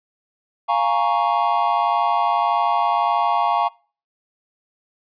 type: chord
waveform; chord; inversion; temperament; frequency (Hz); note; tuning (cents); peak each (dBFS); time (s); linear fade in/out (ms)
triangle; Bb minor seventh; second; equal; 698.5 / 830.6 / 932.3 / 1108.7; F5 / Ab5 / Bb5 / Db6; 0 / 0 / 0 / 0; -20; 0.68-3.69; 20
effects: noise-tail reverb RT60 0.4 s tail -24 dB re dry + resampled to 11025 Hz